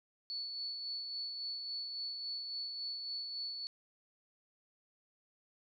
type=tone with tremolo; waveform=sine; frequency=4438 Hz; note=C#8; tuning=1 cent sharp; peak=-37 dBFS; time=0.3-3.67 s; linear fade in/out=0 ms; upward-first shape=sine; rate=3.6 Hz; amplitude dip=35%; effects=none